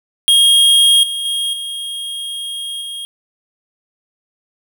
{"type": "tone with level steps", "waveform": "square", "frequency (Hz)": 3254, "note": "G#7", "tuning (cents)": -36, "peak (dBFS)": [-8, -20, -17, -23, -25], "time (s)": [0.28, 3.05], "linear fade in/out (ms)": 0, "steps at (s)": [1.03, 1.25, 1.53, 2.81], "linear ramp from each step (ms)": 5, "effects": []}